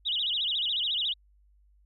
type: tone with vibrato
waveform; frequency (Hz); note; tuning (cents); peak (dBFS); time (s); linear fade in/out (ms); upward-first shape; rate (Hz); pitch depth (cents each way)
sine; 3321; G#7; -1; -26; 0.05-1.14; 20; sine; 14; 260
effects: added 50 Hz sine -59 dBFS peak until 1.85 s